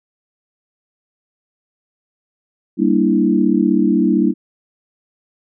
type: chord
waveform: sine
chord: E half-diminished seventh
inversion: first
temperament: equal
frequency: 196 / 233.1 / 293.7 / 329.6 Hz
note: G3 / Bb3 / D4 / E4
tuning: 0 / 0 / 0 / 0 cents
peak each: -17 dBFS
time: 2.77-4.34 s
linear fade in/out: 50 ms
effects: none